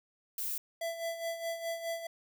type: noise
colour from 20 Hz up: violet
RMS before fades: -36 dBFS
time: 0.38-0.58 s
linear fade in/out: 2 ms
type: tone with tremolo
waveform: square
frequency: 667 Hz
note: E5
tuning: 20 cents sharp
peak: -33 dBFS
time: 0.81-2.07 s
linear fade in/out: 5 ms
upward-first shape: sine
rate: 4.8 Hz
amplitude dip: 65%
effects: none